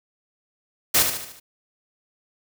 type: noise with echo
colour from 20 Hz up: white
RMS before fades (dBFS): -17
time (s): 0.94-1.03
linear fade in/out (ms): 10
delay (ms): 74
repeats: 5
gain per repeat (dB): -6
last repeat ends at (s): 1.4
effects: none